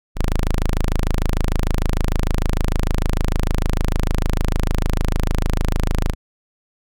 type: tone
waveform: sawtooth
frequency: 26.65 Hz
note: G#0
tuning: 46 cents sharp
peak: -12 dBFS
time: 0.15-6.15 s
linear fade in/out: 50 ms
effects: none